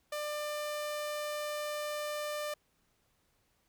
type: tone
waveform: sawtooth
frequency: 596 Hz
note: D5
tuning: 25 cents sharp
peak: -31 dBFS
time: 0.12-2.54 s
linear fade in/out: 5 ms
effects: pink hiss -74 dBFS RMS until 3.68 s